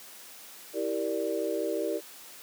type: chord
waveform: sine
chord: E half-diminished seventh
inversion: none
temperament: equal with one note detuned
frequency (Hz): 326.8 / 392 / 466.2 / 587.3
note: E4 / G4 / Bb4 / D5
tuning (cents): -15 / 0 / 0 / 0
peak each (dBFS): -33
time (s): 0.73-2.01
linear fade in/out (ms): 50
effects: white hiss -48 dBFS RMS until 2.42 s + high-pass 200 Hz 12 dB/octave